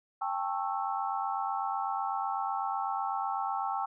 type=chord; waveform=sine; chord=A dominant seventh; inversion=third; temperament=just; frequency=792 / 880 / 1100 / 1320 Hz; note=G5 / A5 / C#6 / E6; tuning=+18 / 0 / -14 / +2 cents; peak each=-33 / -36 / -37 / -37 dBFS; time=0.21-3.86 s; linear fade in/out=10 ms; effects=none